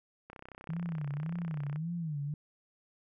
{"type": "click train", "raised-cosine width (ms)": 0.5, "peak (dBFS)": -32, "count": 48, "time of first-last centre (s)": [0.3, 1.76], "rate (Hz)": 32.2}
{"type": "tone with vibrato", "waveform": "sine", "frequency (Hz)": 157, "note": "D#3", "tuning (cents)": 16, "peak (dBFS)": -33, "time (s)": [0.69, 2.34], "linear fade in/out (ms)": 2, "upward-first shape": "sine", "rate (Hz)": 1.8, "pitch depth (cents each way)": 170}
{"effects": []}